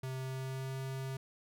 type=tone with pitch glide; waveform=square; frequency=131 to 133.14 Hz; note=C3 to C3; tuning=+2 to +31 cents; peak=-38 dBFS; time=0.03-1.17 s; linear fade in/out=5 ms; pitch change=+29 cents; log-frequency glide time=0.14-0.8 s; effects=none